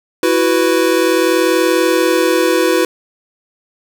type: chord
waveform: square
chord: E suspended second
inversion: none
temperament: equal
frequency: 329.6 / 370 / 493.9 Hz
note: E4 / F#4 / B4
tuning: 0 / 0 / 0 cents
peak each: -16 dBFS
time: 0.23-2.85 s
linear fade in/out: 2 ms
effects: none